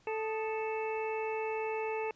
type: harmonic tone with a mistuned harmonic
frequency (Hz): 439.2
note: A4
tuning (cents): -3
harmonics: 1 / 2 / 3 / 4 / 5 / 6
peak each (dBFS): -34 / -38 / -49 / -51 / -46 / -43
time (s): 0.07-2.11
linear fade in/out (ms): 2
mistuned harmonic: 3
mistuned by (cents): -94
effects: pink hiss -66 dBFS RMS until 2.15 s + resampled to 16000 Hz